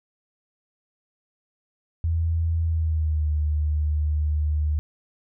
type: tone with pitch glide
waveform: sine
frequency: 82.41 to 75.57 Hz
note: E2 to D#2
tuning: 0 to -50 cents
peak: -20 dBFS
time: 2.04-4.79 s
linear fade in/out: 0 ms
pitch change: -150 cents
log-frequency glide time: 2.63-3.3 s
effects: none